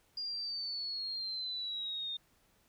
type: exponential sweep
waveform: sine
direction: down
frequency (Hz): 4847 to 3648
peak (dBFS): -36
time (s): 0.17-2.17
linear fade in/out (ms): 5
effects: pink hiss -70 dBFS RMS until 2.68 s